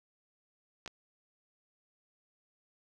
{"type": "clicks", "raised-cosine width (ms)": 0.2, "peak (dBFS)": -25, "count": 2, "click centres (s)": [0.861, 0.877], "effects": []}